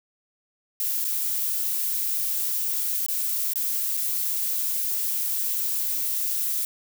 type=noise with dropouts; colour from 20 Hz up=violet; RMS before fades=-26 dBFS; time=0.8-6.65 s; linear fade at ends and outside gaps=1 ms; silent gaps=1.044-1.049 / 3.063-3.084 / 3.535-3.557 / 3.969-3.973 s; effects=none